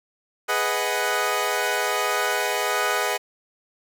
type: chord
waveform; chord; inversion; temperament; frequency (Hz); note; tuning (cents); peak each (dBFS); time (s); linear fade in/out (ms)
15% pulse; G# minor seventh; none; equal; 415.3 / 493.9 / 622.3 / 740; G#4 / B4 / D#5 / F#5; 0 / 0 / 0 / 0; -21; 0.48-3.18; 20
effects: none